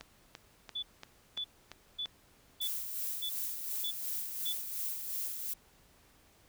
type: click train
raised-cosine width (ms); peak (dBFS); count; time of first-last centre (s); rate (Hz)
0.2; -27; 7; 0.01-2.058; 2.93
type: tone bursts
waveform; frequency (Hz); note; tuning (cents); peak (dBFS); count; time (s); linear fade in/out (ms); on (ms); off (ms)
sine; 3464; A7; -28; -34; 7; 0.75-4.529; 10; 77; 540
type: noise with tremolo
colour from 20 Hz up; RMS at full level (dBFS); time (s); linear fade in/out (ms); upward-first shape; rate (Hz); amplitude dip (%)
violet; -36; 2.61-5.54; 10; sine; 2.8; 45
effects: pink hiss -64 dBFS RMS until 6.48 s